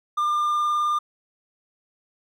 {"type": "tone with vibrato", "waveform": "triangle", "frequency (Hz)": 1200, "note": "D6", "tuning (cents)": 37, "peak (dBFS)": -18, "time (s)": [0.17, 0.99], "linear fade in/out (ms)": 10, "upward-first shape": "sine", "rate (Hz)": 19, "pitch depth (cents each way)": 12, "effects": []}